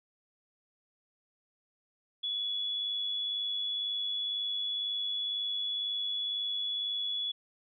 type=tone with amplitude modulation; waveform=sine; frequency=3400 Hz; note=G#7; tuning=40 cents sharp; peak=-29 dBFS; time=2.23-7.32 s; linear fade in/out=10 ms; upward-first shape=sine; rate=102 Hz; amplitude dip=40%; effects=none